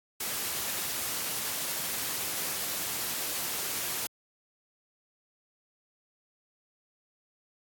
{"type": "noise", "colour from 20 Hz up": "white", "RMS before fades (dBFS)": -33, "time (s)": [0.2, 4.07], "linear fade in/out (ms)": 5, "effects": ["high-pass 80 Hz 12 dB/octave", "AAC 64 kbps"]}